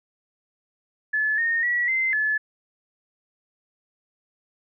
sine tone with pitch steps, 1725 / 1842 / 1934 / 2073 / 1723 Hz, A6 / A#6 / B6 / C7 / A6, -35 / -21 / -37 / -17 / -37 cents, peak -20 dBFS, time 1.13-2.38 s, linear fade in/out 10 ms, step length 250 ms, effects none

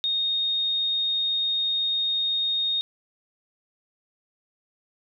sine tone, 3706 Hz, A#7, 11 cents flat, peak -22 dBFS, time 0.04-2.81 s, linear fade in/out 0 ms, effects none

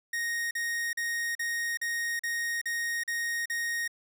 45% pulse tone bursts, 1864.7 Hz, A#6, in tune, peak -29 dBFS, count 9, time 0.13-3.878 s, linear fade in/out 5 ms, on 380 ms, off 41 ms, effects none

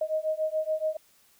sine beating tone pair, 622.3 / 629.3 Hz, D#5 / D#5, 0 / +19 cents, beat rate 7 Hz, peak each -29 dBFS, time 0.01-0.97 s, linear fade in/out 5 ms, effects white hiss -62 dBFS RMS until 1.39 s

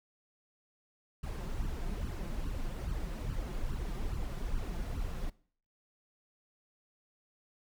brown noise with flanger, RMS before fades -36 dBFS, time 1.23-5.3 s, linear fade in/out 5 ms, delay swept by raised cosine 0.67 to 5.87 ms, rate 2.4 Hz, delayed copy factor +0.75, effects noise-tail reverb RT60 0.5 s tail -21 dB re dry

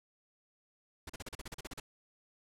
pink noise bursts, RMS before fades -43 dBFS, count 12, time 1.07-1.8 s, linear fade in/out 5 ms, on 26 ms, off 38 ms, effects low-pass 11000 Hz 12 dB/octave

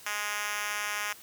5% pulse tone with high-pass filter, 207.7 Hz, G#3, in tune, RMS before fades -33 dBFS, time 0.06-1.13 s, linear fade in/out 5 ms, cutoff 1200 Hz, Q 0.78, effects white hiss -51 dBFS RMS until 1.22 s

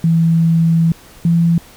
sine tone pair in turn, 164.9 / 168.36 Hz, E3 / E3, +1 / +37 cents, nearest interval unison, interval 36 cents, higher second, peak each -9 dBFS, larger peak neither, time 0.04-0.92 / 1.25-1.58 s, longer first, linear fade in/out 2 ms, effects pink hiss -42 dBFS RMS until 1.76 s

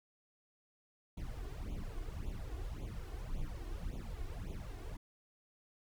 brown noise with flanger, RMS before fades -42 dBFS, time 1.17-4.97 s, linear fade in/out 5 ms, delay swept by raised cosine 0.29 to 2.79 ms, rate 1.8 Hz, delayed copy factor +0.95, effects none

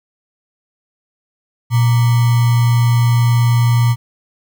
sine tone with sample-and-hold, 119.1 Hz, A#2, 38 cents sharp, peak -9 dBFS, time 1.7-3.96 s, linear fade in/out 50 ms, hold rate 1050 Hz, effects none

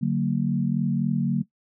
sine tone cluster, 145.5 / 186.2 / 229.7 Hz, D3 / F#3 / A#3, -16 / +11 / -25 cents, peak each -25 dBFS, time 0.01-1.43 s, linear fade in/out 20 ms, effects noise-tail reverb RT60 0.1 s tail -18 dB re dry

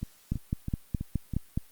two click trains, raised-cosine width 5 ms, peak -15 / -20 dBFS, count 7 / 5, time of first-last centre 0.32-1.575 / 0.03-1.337 s, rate 4.78 / 3.06 Hz, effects white hiss -59 dBFS RMS until 1.71 s + Opus 48 kbps

